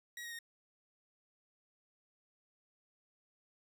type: tone with pitch steps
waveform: sawtooth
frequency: 1907 / 1879.7 / 1852.7 Hz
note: A#6 / A#6 / A#6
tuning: +39 / +14 / -11 cents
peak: -40 dBFS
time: 0.17-0.389 s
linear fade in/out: 2 ms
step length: 73 ms
effects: none